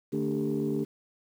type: tone cluster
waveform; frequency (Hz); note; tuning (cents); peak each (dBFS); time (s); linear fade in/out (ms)
sine; 149.5 / 222.6 / 291 / 395 / 442.8; D3 / A3 / D4 / G4 / A4; +31 / +20 / -16 / +13 / +11; -34 / -31 / -31 / -31 / -38; 0.12-0.85; 20
effects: tanh soft clip ceiling -19 dBFS + 9-bit